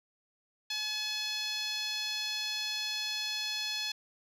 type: tone with band-pass filter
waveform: 10% pulse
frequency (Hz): 854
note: G#5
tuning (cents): +48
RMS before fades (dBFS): -35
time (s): 0.7-3.92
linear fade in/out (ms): 5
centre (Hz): 4200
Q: 1.4
effects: none